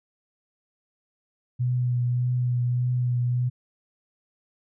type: tone with vibrato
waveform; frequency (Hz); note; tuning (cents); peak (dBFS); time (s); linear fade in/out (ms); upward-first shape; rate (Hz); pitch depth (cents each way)
sine; 123.47; B2; 0; -21; 1.59-3.5; 20; triangle; 1.7; 21
effects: none